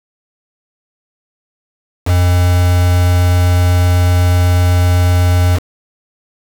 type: tone with quantisation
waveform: triangle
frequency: 89.2 Hz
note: F2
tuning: 37 cents sharp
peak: -6 dBFS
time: 2.05-5.6 s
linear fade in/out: 50 ms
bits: 3
effects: none